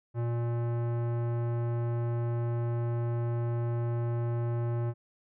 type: tone with tanh clipping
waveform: sine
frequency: 118.2 Hz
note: A#2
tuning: 24 cents sharp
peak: -30 dBFS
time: 0.14-4.94 s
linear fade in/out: 50 ms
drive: 18 dB
effects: none